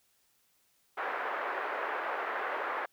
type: band-pass noise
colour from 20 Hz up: white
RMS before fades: -35 dBFS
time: 0.97-2.86 s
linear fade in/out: 10 ms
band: 420 to 1700 Hz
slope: 24 dB/octave
effects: white hiss -71 dBFS RMS until 2.92 s